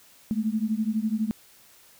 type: beating tone pair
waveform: sine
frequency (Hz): 212.9 / 224.9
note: G#3 / A3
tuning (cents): +43 / +38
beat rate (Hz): 12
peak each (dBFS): -26 / -27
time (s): 0.31-1.31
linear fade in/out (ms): 0
effects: white hiss -55 dBFS RMS until 1.99 s